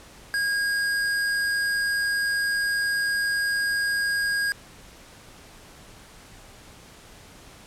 square tone, 1631 Hz, G#6, 32 cents flat, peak -23 dBFS, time 0.34-4.52 s, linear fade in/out 0 ms, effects pink hiss -48 dBFS RMS until 7.66 s + low-pass 11000 Hz 12 dB/octave

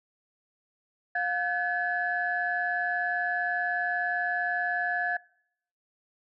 sine tone cluster, 710 / 1532 / 1707 Hz, F5 / G6 / G#6, +28 / -40 / +47 cents, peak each -30 / -34 / -27 dBFS, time 1.15-5.17 s, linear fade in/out 5 ms, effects noise-tail reverb RT60 0.7 s tail -25 dB re dry + tanh soft clip ceiling -16 dBFS

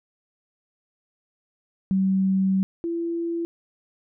sine tone pair in turn, 191.2 / 337.2 Hz, G3 / E4, -43 / +39 cents, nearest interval minor seventh, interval 982 cents, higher second, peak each -18 / -24 dBFS, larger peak first, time 1.91-2.63 / 2.84-3.45 s, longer first, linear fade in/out 0 ms, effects none

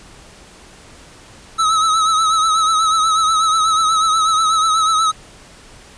square tone with vibrato, 1290 Hz, E6, 38 cents flat, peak -13 dBFS, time 1.58-5.12 s, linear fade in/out 20 ms, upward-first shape triangle, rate 8.2 Hz, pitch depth 59 cents each way, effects pink hiss -42 dBFS RMS until 5.97 s + resampled to 22050 Hz

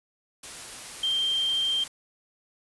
sine tone in noise, 3163 Hz, G7, 15 cents sharp, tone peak -23 dBFS, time 1.03-1.84 s, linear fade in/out 5 ms, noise white, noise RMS -40 dBFS, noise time 0.43-1.88 s, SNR +14 dB, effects resampled to 24000 Hz

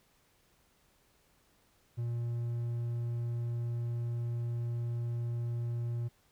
triangle tone, 118.4 Hz, A#2, 27 cents sharp, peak -30 dBFS, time 1.97-6.09 s, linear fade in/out 20 ms, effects pink hiss -69 dBFS RMS until 6.31 s

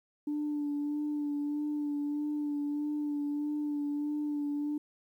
sine tone with vibrato, 293.7 Hz, D4, in tune, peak -29 dBFS, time 0.27-4.78 s, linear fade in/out 5 ms, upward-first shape sine, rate 1.6 Hz, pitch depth 24 cents each way, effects tanh soft clip ceiling -27 dBFS + 11-bit

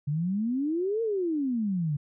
sine exponential two-way sweep, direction up then down, 140 to 466.2 to 140 Hz, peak -25 dBFS, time 0.07-1.97 s, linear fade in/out 10 ms, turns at 1.02 s, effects none

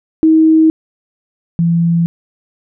sine tone pair in turn, 318.1 / 168.8 Hz, D#4 / E3, +38 / +41 cents, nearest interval major seventh, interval 1097 cents, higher first, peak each -5 / -9 dBFS, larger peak first, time 0.23-0.7 / 1.59-2.06 s, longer neither, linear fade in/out 0 ms, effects none

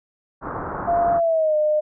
white low-pass noise, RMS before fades -29 dBFS, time 0.41-1.21 s, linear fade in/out 50 ms, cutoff 1400 Hz, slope 48 dB/octave
sine tone with pitch glide, 690 to 607.7 Hz, F5 to D#5, -21 to -41 cents, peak -16 dBFS, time 0.87-1.81 s, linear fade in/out 20 ms, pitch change -220 cents, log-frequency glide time 1.13-1.56 s
effects none

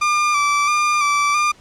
30% pulse tone with vibrato, 1182 Hz, D6, 11 cents sharp, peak -12 dBFS, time 0.01-1.52 s, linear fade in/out 10 ms, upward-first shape square, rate 1.5 Hz, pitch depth 29 cents each way, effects pink hiss -49 dBFS RMS until 1.6 s + low-pass 7000 Hz 12 dB/octave

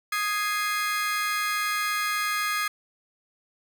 35% pulse chord, Ab major, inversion second, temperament equal, 1244.5 / 1661.2 / 2093 Hz, Eb6 / Ab6 / C7, 0 / 0 / 0 cents, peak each -26 / -29 / -29 dBFS, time 0.12-2.68 s, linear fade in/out 5 ms, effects none

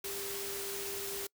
sine tone in noise, 397.3 Hz, G4, 23 cents sharp, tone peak -42 dBFS, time 0.04-1.27 s, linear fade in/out 5 ms, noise white, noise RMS -40 dBFS, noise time 0.04-1.27 s, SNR -5 dB, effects noise-tail reverb RT60 0.1 s tail -26 dB re dry

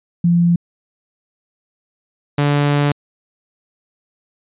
sine / sawtooth tone pair in turn, 172.1 / 144.72 Hz, F3 / D3, -25 / -25 cents, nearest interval minor third, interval 300 cents, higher first, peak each -10 / -9 dBFS, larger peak second, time 0.24-0.56 / 2.38-2.92 s, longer second, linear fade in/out 5 ms, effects resampled to 8000 Hz

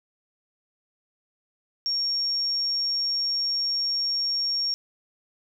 sine tone, 5540 Hz, F8, 15 cents flat, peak -23 dBFS, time 1.86-4.74 s, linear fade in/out 0 ms, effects 9-bit

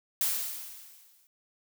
blue noise with exponential decay, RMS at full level -26 dBFS, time 0.21-1.27 s, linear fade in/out 1 ms, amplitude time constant 230 ms, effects none

